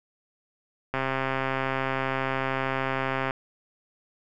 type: click train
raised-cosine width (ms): 0.5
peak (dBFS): -12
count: 316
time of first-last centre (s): 0.94-3.308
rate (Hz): 133
effects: none